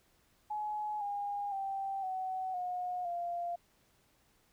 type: tone with pitch steps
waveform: sine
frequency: 845 / 812.5 / 781.2 / 751.1 / 722.1 / 694.3 Hz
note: G#5 / G#5 / G5 / F#5 / F#5 / F5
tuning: +30 / -38 / -6 / +26 / -42 / -10 cents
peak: -34 dBFS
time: 0.5-3.56 s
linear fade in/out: 10 ms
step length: 510 ms
effects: pink hiss -70 dBFS RMS until 4.52 s